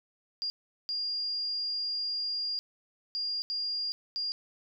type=tone bursts at uneven times; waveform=sine; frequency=4816 Hz; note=D8; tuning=43 cents sharp; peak=-30 dBFS; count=5; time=0.42-0.5 / 0.89-2.59 / 3.15-3.42 / 3.5-3.92 / 4.16-4.32 s; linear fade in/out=0 ms; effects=none